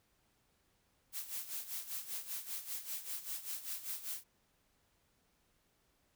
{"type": "noise with tremolo", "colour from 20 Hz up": "blue", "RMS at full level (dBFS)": -40, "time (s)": [1.12, 4.24], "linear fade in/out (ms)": 50, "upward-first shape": "sine", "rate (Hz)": 5.1, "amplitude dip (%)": 75, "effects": ["pink hiss -75 dBFS RMS until 6.15 s"]}